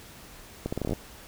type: accelerating click train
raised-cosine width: 2 ms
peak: -16 dBFS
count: 10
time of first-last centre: 0.66-0.932 s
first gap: 65 ms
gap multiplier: 0.79
effects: pink hiss -48 dBFS RMS until 1.27 s